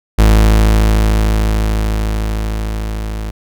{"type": "tone with level ramp", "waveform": "40% pulse", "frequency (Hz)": 53.5, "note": "A1", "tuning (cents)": -48, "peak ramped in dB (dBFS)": [-4, -19], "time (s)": [0.18, 3.31], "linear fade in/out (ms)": 10, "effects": []}